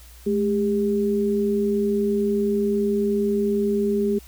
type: tone pair together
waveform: sine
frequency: 212.8 / 401.7 Hz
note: G#3 / G4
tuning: +42 / +42 cents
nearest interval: major seventh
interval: 1100 cents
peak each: -22 / -21 dBFS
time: 0.26-4.19 s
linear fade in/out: 10 ms
effects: added 60 Hz sine -44 dBFS peak until 4.27 s + white hiss -50 dBFS RMS until 4.27 s